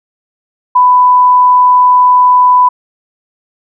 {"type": "tone", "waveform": "sine", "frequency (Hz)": 996, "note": "B5", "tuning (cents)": 14, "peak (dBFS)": -3, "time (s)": [0.75, 2.69], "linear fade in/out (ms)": 10, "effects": []}